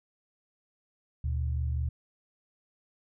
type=tone pair together; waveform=sine; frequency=75 / 120.2 Hz; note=D2 / B2; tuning=+37 / -46 cents; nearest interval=minor sixth; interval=817 cents; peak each=-28 / -34 dBFS; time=1.24-1.89 s; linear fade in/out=5 ms; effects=none